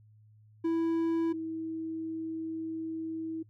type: tone pair in turn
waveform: triangle / sine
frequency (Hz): 329.6 / 322.8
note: E4 / E4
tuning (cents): 0 / -36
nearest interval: unison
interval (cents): 36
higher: first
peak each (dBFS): -24 / -33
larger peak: first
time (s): 0.64-1.33 / 1.33-3.43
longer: second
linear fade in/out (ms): 10
effects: noise-tail reverb RT60 0.1 s tail -22 dB re dry + added 107 Hz sine -56 dBFS peak until 3.49 s